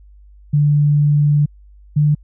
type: tone pair in turn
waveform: sine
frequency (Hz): 146.83 / 148.71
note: D3 / D3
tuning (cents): 0 / +22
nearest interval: unison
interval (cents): 22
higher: second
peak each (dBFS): -10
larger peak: neither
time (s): 0.53-1.46 / 1.96-2.15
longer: first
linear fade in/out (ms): 10
effects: added 50 Hz sine -41 dBFS peak until 2.23 s